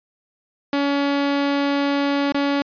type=tone with dropouts; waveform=sawtooth; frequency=282.5 Hz; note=C#4; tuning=33 cents sharp; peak=-14 dBFS; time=0.73-2.62 s; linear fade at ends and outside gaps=2 ms; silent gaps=2.322-2.345 s; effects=resampled to 11025 Hz